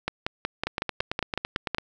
two click trains, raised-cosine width 0.3 ms, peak -10 / -11 dBFS, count 10 / 11, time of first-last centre 0.08-1.747 / 0.67-1.784 s, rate 5.4 / 8.98 Hz, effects none

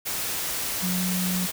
sine tone in noise, 182.1 Hz, F#3, 27 cents flat, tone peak -25 dBFS, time 0.82-1.47 s, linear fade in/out 20 ms, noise white, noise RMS -29 dBFS, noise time 0.05-1.52 s, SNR +1 dB, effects none

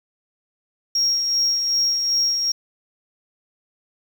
sine tone with tremolo, 5588 Hz, F8, in tune, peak -14 dBFS, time 0.95-2.52 s, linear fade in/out 5 ms, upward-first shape sine, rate 2.6 Hz, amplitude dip 45%, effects tanh soft clip ceiling -14 dBFS + 7-bit

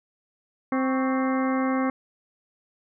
harmonic tone with a mistuned harmonic, 262 Hz, C4, 2 cents sharp, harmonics 1 / 2 / 3 / 4 / 5 / 6 / 7 / 8, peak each -23 / -30 / -33 / -31 / -37 / -39 / -40 / -38 dBFS, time 0.72-1.9 s, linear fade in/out 2 ms, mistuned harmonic 4, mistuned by +99 cents, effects none

